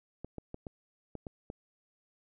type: clicks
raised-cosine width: 2 ms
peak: -27 dBFS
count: 7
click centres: 0.246 / 0.383 / 0.544 / 0.668 / 1.153 / 1.268 / 1.501 s
effects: none